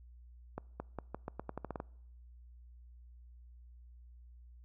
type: accelerating click train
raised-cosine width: 1 ms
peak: -25 dBFS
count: 12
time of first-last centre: 0.58-1.801 s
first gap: 220 ms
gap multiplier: 0.85
effects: noise-tail reverb RT60 0.8 s tail -25 dB re dry + added 60 Hz sine -53 dBFS peak until 4.64 s